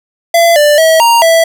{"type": "tone with pitch steps", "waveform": "square", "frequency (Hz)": [677, 591, 645, 933, 659], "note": ["E5", "D5", "E5", "A#5", "E5"], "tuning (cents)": [46, 11, -38, 1, -1], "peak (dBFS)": -5, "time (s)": [0.34, 1.44], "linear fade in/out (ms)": 5, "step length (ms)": 220, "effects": []}